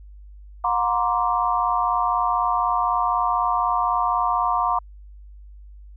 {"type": "tone cluster", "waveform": "sine", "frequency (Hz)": [721, 942, 1046, 1166], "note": ["F#5", "A#5", "C6", "D6"], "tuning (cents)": [-45, 18, -1, -13], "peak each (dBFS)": -24, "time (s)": [0.64, 4.79], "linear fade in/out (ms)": 5, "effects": ["added 50 Hz sine -40 dBFS peak until 5.96 s"]}